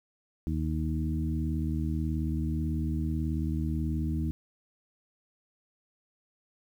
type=harmonic tone with a mistuned harmonic; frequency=78.3 Hz; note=D#2; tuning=11 cents sharp; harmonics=1 / 2 / 3 / 4; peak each=-30 / -33 / -35 / -36 dBFS; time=0.47-4.31 s; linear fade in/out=0 ms; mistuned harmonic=1; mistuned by=-15 cents; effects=10-bit